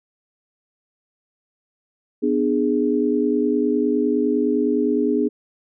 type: chord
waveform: sine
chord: G# diminished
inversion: first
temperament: just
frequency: 249.2 / 299 / 415.3 Hz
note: B3 / D4 / G#4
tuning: +16 / +31 / 0 cents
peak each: -21 dBFS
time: 2.22-5.29 s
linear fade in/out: 20 ms
effects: none